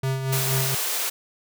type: tone with tremolo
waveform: square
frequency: 133.1 Hz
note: C3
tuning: 30 cents sharp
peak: -22 dBFS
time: 0.03-0.75 s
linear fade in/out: 5 ms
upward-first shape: sine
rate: 4.2 Hz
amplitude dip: 50%
type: high-pass noise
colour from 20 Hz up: white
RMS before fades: -26 dBFS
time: 0.32-1.1 s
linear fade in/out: 10 ms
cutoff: 370 Hz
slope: 24 dB/octave
effects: none